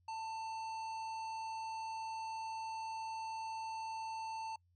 harmonic tone with a mistuned harmonic, 891 Hz, A5, 22 cents sharp, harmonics 1 / 3 / 5 / 7 / 9, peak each -40 / -54 / -56 / -63 / -65 dBFS, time 0.08-4.56 s, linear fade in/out 5 ms, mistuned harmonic 9, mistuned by +22 cents, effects noise-tail reverb RT60 0.1 s tail -26 dB re dry + added 88 Hz sine -70 dBFS peak until 4.75 s

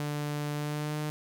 sawtooth tone with pitch glide, 147.5 to 151.21 Hz, D3 to D#3, +8 to -49 cents, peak -27 dBFS, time 0-1.1 s, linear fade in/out 0 ms, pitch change +43 cents, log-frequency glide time 0.54-0.98 s, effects none

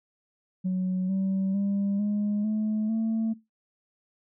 sine tone with pitch steps, 185 / 192.08 / 199.43 / 207.1 / 215 / 223.2 Hz, F#3 / G3 / G3 / G#3 / A3 / A3, 0 / -35 / +30 / -5 / -40 / +25 cents, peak -22 dBFS, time 0.64-3.34 s, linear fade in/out 20 ms, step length 450 ms, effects noise-tail reverb RT60 0.2 s tail -19 dB re dry + tanh soft clip ceiling -22 dBFS

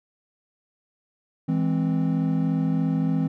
triangle chord, E augmented, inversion none, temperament equal with one note detuned, 164.34 / 207.7 / 261.6 Hz, E3 / G#3 / B#3, -5 / 0 / 0 cents, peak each -21 / -27 / -23 dBFS, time 1.48-3.28 s, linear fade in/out 10 ms, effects none

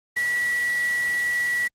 sine tone in noise, 1943 Hz, B6, 29 cents flat, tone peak -21 dBFS, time 0.16-1.68 s, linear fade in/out 10 ms, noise white, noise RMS -34 dBFS, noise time 0.16-1.68 s, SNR +10 dB, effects low-pass 10000 Hz 12 dB/octave + Opus 32 kbps

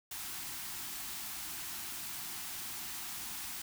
white band-stop noise, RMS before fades -42 dBFS, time 0.11-3.62 s, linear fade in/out 5 ms, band 380 to 670 Hz, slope 96 dB/octave, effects none

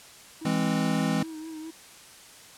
triangle tone with vibrato, 317.2 Hz, D#4, 33 cents sharp, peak -34 dBFS, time 0.41-1.71 s, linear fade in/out 10 ms, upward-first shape triangle, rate 4.9 Hz, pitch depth 50 cents each way
square chord, E augmented, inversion none, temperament equal with one note detuned, 164.81 / 205.9 / 261.6 Hz, E3 / G#3 / B#3, 0 / -15 / 0 cents, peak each -29 dBFS, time 0.45-1.23 s, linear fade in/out 5 ms
effects white hiss -49 dBFS RMS until 2.57 s + low-pass 10000 Hz 12 dB/octave

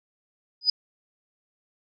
sine tone with exponential growth, 4978 Hz, D#8, in tune, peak -13 dBFS, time 0.61-0.7 s, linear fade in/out 5 ms, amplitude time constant 18 ms, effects none

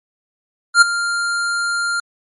square tone with ADSR envelope, 1396.9 Hz, F6, in tune, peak -4 dBFS, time 0.74-2 s, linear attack 75 ms, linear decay 15 ms, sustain -14 dB, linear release 4 ms, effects MP3 48 kbps

